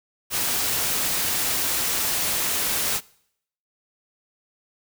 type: noise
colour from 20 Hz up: white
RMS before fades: -24 dBFS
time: 0.3-3.01 s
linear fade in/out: 50 ms
effects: noise-tail reverb RT60 0.7 s tail -23 dB re dry